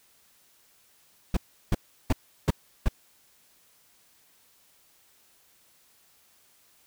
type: noise bursts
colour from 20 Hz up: brown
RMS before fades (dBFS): -21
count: 5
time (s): 1.34-2.885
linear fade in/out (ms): 5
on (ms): 29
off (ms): 350
effects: white hiss -62 dBFS RMS until 6.86 s